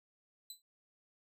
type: tone with exponential decay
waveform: 20% pulse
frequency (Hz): 4008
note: B7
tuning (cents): +25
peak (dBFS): -36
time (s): 0.5-0.62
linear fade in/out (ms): 2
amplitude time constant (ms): 26
effects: none